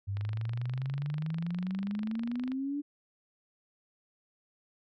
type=exponential sweep; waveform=sine; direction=up; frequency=97.2 to 293.7 Hz; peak=-31 dBFS; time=0.07-2.82 s; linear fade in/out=20 ms
type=click train; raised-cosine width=0.3 ms; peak=-29 dBFS; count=59; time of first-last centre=0.17-2.518 s; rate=24.7 Hz
effects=none